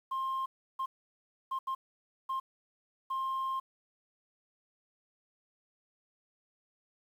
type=tone bursts at uneven times; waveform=sine; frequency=1060 Hz; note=C6; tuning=22 cents sharp; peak=-29 dBFS; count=6; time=0.11-0.46 / 0.79-0.86 / 1.51-1.59 / 1.67-1.75 / 2.29-2.4 / 3.1-3.6 s; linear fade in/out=10 ms; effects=tanh soft clip ceiling -30 dBFS + 10-bit